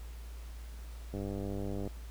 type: click train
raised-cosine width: 2 ms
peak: -26 dBFS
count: 74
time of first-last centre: 1.14-1.875 s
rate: 99.3 Hz
effects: added 57 Hz sine -42 dBFS peak until 2.1 s + pink hiss -57 dBFS RMS until 2.1 s